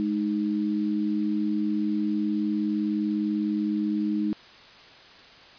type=tone pair together; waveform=sine; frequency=210.5 / 310.2 Hz; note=G#3 / D#4; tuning=+24 / -5 cents; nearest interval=perfect fifth; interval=671 cents; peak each=-26 dBFS; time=0-4.33 s; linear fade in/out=0 ms; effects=white hiss -49 dBFS RMS until 5.58 s + resampled to 11025 Hz